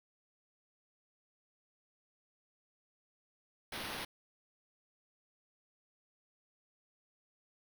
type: noise with sample-and-hold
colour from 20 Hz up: white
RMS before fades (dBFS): -42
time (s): 3.72-4.05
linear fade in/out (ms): 5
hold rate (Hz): 7350
effects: none